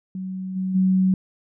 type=tone with level steps; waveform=sine; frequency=187.5 Hz; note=F#3; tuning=23 cents sharp; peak=-27 / -22 / -15 dBFS; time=0.15-1.14 s; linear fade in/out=2 ms; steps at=0.55 / 0.74 s; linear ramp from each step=20 ms; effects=none